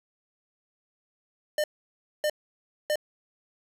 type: tone bursts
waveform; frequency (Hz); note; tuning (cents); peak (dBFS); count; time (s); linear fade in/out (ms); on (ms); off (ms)
square; 603; D5; +46; -24; 3; 1.58-2.957; 2; 59; 600
effects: resampled to 32000 Hz + 11-bit